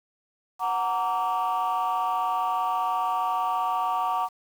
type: chord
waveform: sine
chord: Gb augmented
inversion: none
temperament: just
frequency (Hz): 740 / 925 / 1156.2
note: Gb5 / Bb5 / D6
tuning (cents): 0 / -14 / -27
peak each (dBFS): -26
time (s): 0.59-4.29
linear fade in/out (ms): 50
effects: tanh soft clip ceiling -19 dBFS + 8-bit